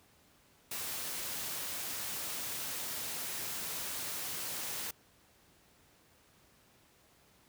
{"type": "noise", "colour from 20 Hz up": "white", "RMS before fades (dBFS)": -39, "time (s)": [0.71, 4.91], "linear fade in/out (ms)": 5, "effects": ["pink hiss -65 dBFS RMS until 7.48 s", "high-pass 60 Hz 12 dB/octave"]}